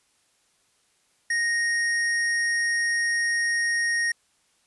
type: tone with hard clipping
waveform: sine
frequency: 1864.7 Hz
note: A#6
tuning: in tune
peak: -23 dBFS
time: 1.3-4.12 s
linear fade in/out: 5 ms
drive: 18 dB
effects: white hiss -66 dBFS RMS until 4.66 s + resampled to 24000 Hz

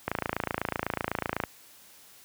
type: click train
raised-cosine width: 0.5 ms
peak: -12 dBFS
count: 39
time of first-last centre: 0.08-1.437 s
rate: 28 Hz
effects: white hiss -54 dBFS RMS until 2.24 s + high-pass 60 Hz 12 dB/octave

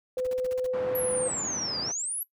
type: tone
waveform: sine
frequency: 508 Hz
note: B4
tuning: 49 cents sharp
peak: -26 dBFS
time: 0.17-1.28 s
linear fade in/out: 2 ms
type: noise bursts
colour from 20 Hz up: pink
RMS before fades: -45 dBFS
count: 8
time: 0.18-0.664 s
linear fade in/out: 0 ms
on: 22 ms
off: 44 ms
type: band-pass noise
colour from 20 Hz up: pink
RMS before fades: -39 dBFS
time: 0.73-1.92 s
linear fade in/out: 10 ms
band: 150 to 1500 Hz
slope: 12 dB/octave
type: exponential two-way sweep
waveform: sine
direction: down then up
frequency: 11840 to 4652 to 11840 Hz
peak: -29 dBFS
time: 0.95-2.23 s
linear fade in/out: 2 ms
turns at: 1.8 s
effects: noise-tail reverb RT60 0.1 s tail -18 dB re dry

